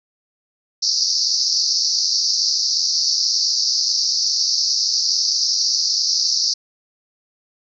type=band-pass noise; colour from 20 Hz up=white; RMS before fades=-19 dBFS; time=0.82-6.54 s; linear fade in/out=10 ms; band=4400 to 5800 Hz; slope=96 dB/octave; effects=none